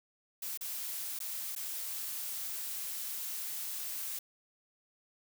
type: noise with dropouts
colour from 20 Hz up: blue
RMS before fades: -39 dBFS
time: 0.42-4.19 s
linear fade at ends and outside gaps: 5 ms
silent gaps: 0.575-0.609 / 1.19-1.202 / 1.552-1.561 s
effects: none